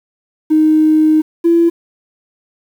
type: tone pair in turn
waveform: triangle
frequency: 311 / 337.2 Hz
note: D#4 / E4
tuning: -1 / +39 cents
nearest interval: minor second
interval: 140 cents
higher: second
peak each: -3 dBFS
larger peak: neither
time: 0.5-1.22 / 1.44-1.7 s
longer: first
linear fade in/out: 20 ms
effects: tanh soft clip ceiling -5 dBFS + 7-bit